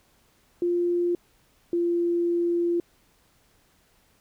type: tone pair in turn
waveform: sine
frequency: 349.2 / 344.4 Hz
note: F4 / F4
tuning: 0 / -24 cents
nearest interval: unison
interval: 24 cents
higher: first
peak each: -21 dBFS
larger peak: neither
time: 0.62-1.15 / 1.73-2.8 s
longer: second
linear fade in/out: 2 ms
effects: pink hiss -63 dBFS RMS until 4.2 s